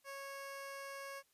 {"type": "tone", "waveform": "15% pulse", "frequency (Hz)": 551, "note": "C#5", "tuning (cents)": -11, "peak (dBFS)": -39, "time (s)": [0.04, 1.23], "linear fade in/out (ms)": 50, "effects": ["white hiss -75 dBFS RMS until 1.33 s", "resampled to 32000 Hz"]}